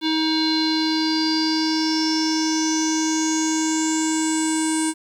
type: tone with low-pass filter sweep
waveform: square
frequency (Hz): 316.5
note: D#4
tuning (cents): +30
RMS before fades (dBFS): -21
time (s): 0.01-4.94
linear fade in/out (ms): 50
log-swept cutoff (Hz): 3800 to 8700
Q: 9.7
effects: 9-bit